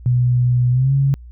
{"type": "tone with pitch glide", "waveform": "sine", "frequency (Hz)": [123.47, 137.79], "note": ["B2", "C#3"], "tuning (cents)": [0, -10], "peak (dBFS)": -12, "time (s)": [0.06, 1.14], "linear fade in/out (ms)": 0, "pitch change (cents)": 190, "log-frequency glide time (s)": [0.71, 0.93], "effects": ["added 60 Hz sine -35 dBFS peak until 1.31 s"]}